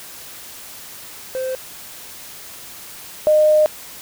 triangle / sine tone pair in turn, 519 / 612.1 Hz, C5 / D#5, -14 / -28 cents, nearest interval minor third, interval 286 cents, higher second, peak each -19 / -10 dBFS, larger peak second, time 1.35-1.55 / 3.27-3.66 s, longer second, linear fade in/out 0 ms, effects white hiss -37 dBFS RMS until 4.01 s

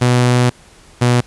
sawtooth tone pair in turn, 123.47 / 122.33 Hz, B2 / B2, 0 / -16 cents, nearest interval unison, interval 16 cents, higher first, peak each -6 dBFS, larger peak neither, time 0.01-0.5 / 1.01-1.21 s, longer first, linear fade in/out 10 ms, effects pink hiss -45 dBFS RMS until 1.26 s + resampled to 24000 Hz

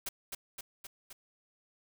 white noise with echo, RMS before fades -37 dBFS, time 0.06-0.09 s, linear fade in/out 5 ms, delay 260 ms, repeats 4, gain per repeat -3 dB, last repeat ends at 1.13 s, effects none

